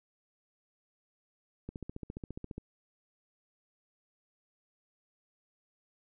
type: click train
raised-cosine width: 3 ms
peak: -27 dBFS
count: 14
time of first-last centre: 1.69-2.58 s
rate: 14.6 Hz
effects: none